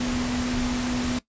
sine tone in noise, 246.9 Hz, B3, in tune, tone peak -25 dBFS, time 0-1.19 s, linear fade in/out 5 ms, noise pink, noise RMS -30 dBFS, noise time 0-1.19 s, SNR +2 dB, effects noise-tail reverb RT60 0.1 s tail -17 dB re dry + resampled to 16000 Hz

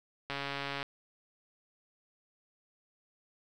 click train, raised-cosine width 0.3 ms, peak -20 dBFS, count 75, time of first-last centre 0.3-0.829 s, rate 140 Hz, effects 10-bit

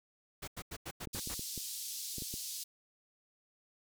pink noise bursts, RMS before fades -43 dBFS, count 7, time 0.42-1.347 s, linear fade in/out 10 ms, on 57 ms, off 88 ms
clicks, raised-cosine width 3 ms, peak -31 dBFS, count 8, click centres 1.073 / 1.148 / 1.274 / 1.394 / 1.577 / 2.183 / 2.222 / 2.34 s
pink band-pass noise, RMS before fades -42 dBFS, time 1.13-2.64 s, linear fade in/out 10 ms, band 4100 to 16000 Hz, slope 24 dB/octave
effects none

